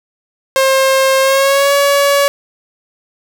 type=tone with pitch glide; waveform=sawtooth; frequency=533 to 564.7 Hz; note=C5 to C#5; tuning=+32 to +32 cents; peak=-5 dBFS; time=0.56-2.28 s; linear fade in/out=0 ms; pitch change=+100 cents; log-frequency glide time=1.21-1.73 s; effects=none